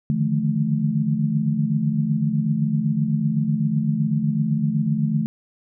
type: tone cluster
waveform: sine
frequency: 146.5 / 154.4 / 171.8 / 217.4 Hz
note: D3 / D#3 / F3 / A3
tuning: -4 / -13 / -28 / -21 cents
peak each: -24 / -24 / -27 / -22 dBFS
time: 0.1-5.26 s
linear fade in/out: 0 ms
effects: none